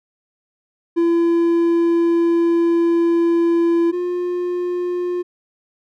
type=tone pair in turn; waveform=triangle; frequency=338.1 / 355.3 Hz; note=E4 / F4; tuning=+44 / +30 cents; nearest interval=minor second; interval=86 cents; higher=second; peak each=-11 / -17 dBFS; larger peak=first; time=0.96-3.92 / 3.92-5.23 s; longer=first; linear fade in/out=20 ms; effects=none